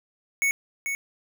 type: tone with echo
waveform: square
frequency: 2217 Hz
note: C#7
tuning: in tune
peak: -21 dBFS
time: 0.42-0.51 s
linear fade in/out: 0 ms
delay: 440 ms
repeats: 1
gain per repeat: -6 dB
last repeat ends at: 0.95 s
effects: none